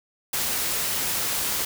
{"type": "noise", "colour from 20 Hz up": "white", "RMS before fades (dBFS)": -26, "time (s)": [0.33, 1.65], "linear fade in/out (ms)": 5, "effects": []}